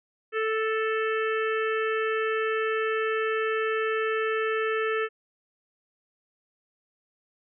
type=harmonic tone; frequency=440 Hz; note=A4; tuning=in tune; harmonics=1 / 3 / 4 / 5 / 6 / 7; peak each=-26 / -31 / -32 / -39 / -37 / -44 dBFS; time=0.32-5.09 s; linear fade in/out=50 ms; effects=none